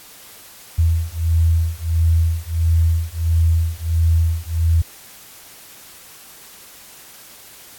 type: beating tone pair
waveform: sine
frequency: 81.6 / 83.1 Hz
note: E2 / E2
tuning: -17 / +15 cents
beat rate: 1.5 Hz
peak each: -17 dBFS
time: 0.78-4.82 s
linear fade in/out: 10 ms
effects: white hiss -42 dBFS RMS until 7.78 s + AAC 64 kbps